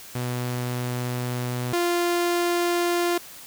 sawtooth tone pair in turn, 123.47 / 347.9 Hz, B2 / F4, 0 / -7 cents, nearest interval octave + tritone, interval 1793 cents, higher second, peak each -22 / -17 dBFS, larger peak second, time 0.15-1.73 / 1.73-3.18 s, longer first, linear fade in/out 5 ms, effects white hiss -43 dBFS RMS until 3.46 s

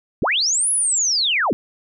sine linear two-way sweep, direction up then down, 72.3 to 10670 to 139.3 Hz, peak -16 dBFS, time 0.22-1.53 s, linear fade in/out 0 ms, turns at 0.71 s, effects none

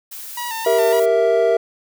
blue noise, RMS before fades -33 dBFS, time 0.11-1.06 s, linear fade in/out 10 ms
sawtooth tone with vibrato, 932.3 Hz, A#5, in tune, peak -21 dBFS, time 0.37-1 s, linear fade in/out 5 ms, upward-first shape square, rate 3.6 Hz, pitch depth 55 cents each way
triangle chord, E diminished, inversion first, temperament equal, 392 / 466.2 / 659.3 Hz, G4 / Bb4 / E5, 0 / 0 / 0 cents, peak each -19 / -14 / -15 dBFS, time 0.66-1.57 s, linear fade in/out 5 ms
effects none

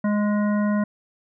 harmonic tone with a mistuned harmonic, 207.7 Hz, G#3, in tune, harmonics 1 / 3 / 5 / 7 / 9, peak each -19 / -29 / -33 / -36 / -38 dBFS, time 0.04-0.84 s, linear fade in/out 5 ms, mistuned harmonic 9, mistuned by +16 cents, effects none

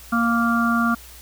harmonic tone, 233.1 Hz, A#3, in tune, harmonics 1 / 3 / 5 / 6, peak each -19 / -29 / -23 / -23 dBFS, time 0.12-0.95 s, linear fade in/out 10 ms, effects added 60 Hz sine -44 dBFS peak until 1.21 s + white hiss -44 dBFS RMS until 1.21 s

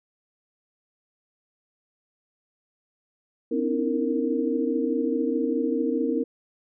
sine tone cluster, 254.9 / 279.7 / 314.9 / 328.4 / 463 Hz, C4 / C#4 / D#4 / E4 / A#4, -45 / +16 / +21 / -6 / -12 cents, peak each -27 / -30 / -28 / -35 / -27 dBFS, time 3.51-6.24 s, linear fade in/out 10 ms, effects none

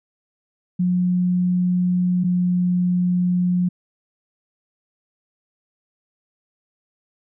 sine tone pair in turn, 179.8 / 179.03 Hz, F#3 / F3, -49 / +43 cents, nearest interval unison, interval 8 cents, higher first, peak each -16 dBFS, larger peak neither, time 0.79-2.24 / 2.24-3.69 s, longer neither, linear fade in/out 10 ms, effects none

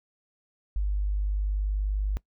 sine tone, 50.2 Hz, G1, 42 cents sharp, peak -24 dBFS, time 0.76-2.17 s, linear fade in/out 0 ms, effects noise-tail reverb RT60 0.1 s tail -21 dB re dry

